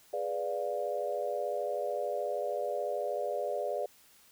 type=chord; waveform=sine; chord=G# diminished seventh; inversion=none; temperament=equal with one note detuned; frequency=415.3 / 493.9 / 587.3 / 703.7 Hz; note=G#4 / B4 / D5 / F5; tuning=0 / 0 / 0 / +13 cents; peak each=-38 / -37 / -34 / -38 dBFS; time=0.13-3.86 s; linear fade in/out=5 ms; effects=white hiss -61 dBFS RMS until 4.31 s